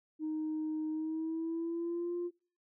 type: tone with pitch glide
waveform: sine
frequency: 311.1 to 349.2 Hz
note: D#4 to F4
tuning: 0 to 0 cents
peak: -32 dBFS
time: 0.19-2.31 s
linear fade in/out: 50 ms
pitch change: +200 cents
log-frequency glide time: 0.9-2.15 s
effects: noise-tail reverb RT60 0.5 s tail -25 dB re dry + tanh soft clip ceiling -30 dBFS